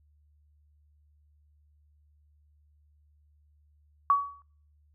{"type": "tone with exponential decay", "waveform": "sine", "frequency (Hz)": 1130, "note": "C#6", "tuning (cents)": 33, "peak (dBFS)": -16, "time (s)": [4.1, 4.42], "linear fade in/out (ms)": 1, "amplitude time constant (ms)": 69, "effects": ["noise-tail reverb RT60 0.5 s tail -21 dB re dry", "added 74 Hz sine -61 dBFS peak until 4.94 s"]}